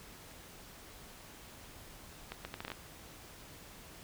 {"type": "accelerating click train", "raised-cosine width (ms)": 0.3, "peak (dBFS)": -24, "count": 8, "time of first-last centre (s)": [2.32, 2.718], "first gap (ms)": 130, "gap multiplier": 0.7, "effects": ["pink hiss -53 dBFS RMS until 4.03 s"]}